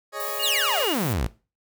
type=chord; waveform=20% pulse; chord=Ab suspended fourth; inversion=none; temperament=equal; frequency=415.3 / 554.4 / 622.3 Hz; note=Ab4 / Db5 / Eb5; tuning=0 / 0 / 0 cents; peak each=-31 / -28 / -29 dBFS; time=0.12-0.87 s; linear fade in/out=50 ms
type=noise; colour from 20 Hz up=violet; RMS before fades=-33 dBFS; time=0.2-1.13 s; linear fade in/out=0 ms
type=tone; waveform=sine; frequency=2854 Hz; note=F7; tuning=37 cents sharp; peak=-27 dBFS; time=0.39-0.94 s; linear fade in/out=10 ms
type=exponential sweep; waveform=sawtooth; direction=down; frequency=4600 to 46.76 Hz; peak=-19 dBFS; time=0.42-1.28 s; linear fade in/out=20 ms
effects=noise-tail reverb RT60 0.3 s tail -17 dB re dry